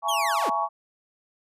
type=chord; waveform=sine; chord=A# half-diminished seventh; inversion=second; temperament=just; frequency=671.3 / 839.1 / 932.3 / 1118.8 Hz; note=E5 / G#5 / A#5 / C#6; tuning=+31 / +18 / 0 / +16 cents; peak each=-31 / -27 / -31 / -26 dBFS; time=0.02-0.69 s; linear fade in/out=50 ms
type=linear sweep; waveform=sawtooth; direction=down; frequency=3378 to 170 Hz; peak=-24 dBFS; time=0.08-0.5 s; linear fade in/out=10 ms
effects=resampled to 32000 Hz